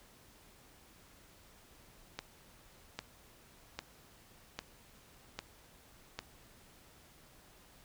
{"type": "click train", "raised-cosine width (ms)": 0.2, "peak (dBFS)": -21, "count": 6, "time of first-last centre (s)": [2.19, 6.19], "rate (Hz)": 1.25, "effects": ["pink hiss -61 dBFS RMS until 7.84 s"]}